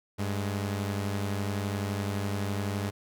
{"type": "tone pair together", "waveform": "sawtooth", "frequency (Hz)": [99.1, 210], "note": ["G2", "G#3"], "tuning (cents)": [19, 19], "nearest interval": "octave + minor second", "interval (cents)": 1300, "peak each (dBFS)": [-26, -32], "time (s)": [0.18, 2.91], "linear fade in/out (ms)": 20, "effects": []}